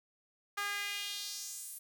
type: tone with high-pass filter sweep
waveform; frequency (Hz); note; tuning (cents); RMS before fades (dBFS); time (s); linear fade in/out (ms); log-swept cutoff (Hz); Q
sawtooth; 406.5; G#4; -37; -40; 0.57-1.79; 10; 1300 to 11000; 2.1
effects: none